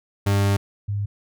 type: tone pair in turn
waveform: 40% pulse / sine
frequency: 100.1 / 101.91 Hz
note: G2 / G#2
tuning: +37 / -32 cents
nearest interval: unison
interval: 31 cents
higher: second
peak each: -16 / -22 dBFS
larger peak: first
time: 0.26-0.57 / 0.88-1.06 s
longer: first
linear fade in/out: 10 ms
effects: none